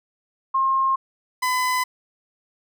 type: tone pair in turn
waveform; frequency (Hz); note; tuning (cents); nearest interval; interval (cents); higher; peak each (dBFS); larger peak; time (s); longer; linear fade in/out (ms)
sine / 30% pulse; 1068 / 1008.1; C6 / B5; +35 / +35; minor second; 100; first; -17; neither; 0.54-0.96 / 1.42-1.84; neither; 10
effects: none